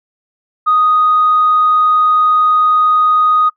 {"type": "tone", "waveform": "sine", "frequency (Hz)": 1244.5, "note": "D#6", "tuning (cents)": 0, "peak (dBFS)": -7, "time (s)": [0.66, 3.5], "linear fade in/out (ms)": 20, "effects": ["noise-tail reverb RT60 0.1 s tail -22 dB re dry", "tanh soft clip ceiling -3 dBFS"]}